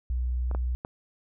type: tone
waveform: sine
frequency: 61.74 Hz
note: B1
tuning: in tune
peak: -25 dBFS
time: 0.1-0.75 s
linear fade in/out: 0 ms
type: clicks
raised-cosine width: 1 ms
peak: -25 / -20 / -20 dBFS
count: 3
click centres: 0.513 / 0.549 / 0.849 s
effects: none